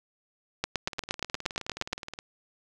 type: two click trains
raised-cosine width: 0.2 ms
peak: -10 / -20 dBFS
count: 12 / 26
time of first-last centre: 0.64-1.931 / 0.88-2.189 s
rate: 8.52 / 19.1 Hz
effects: none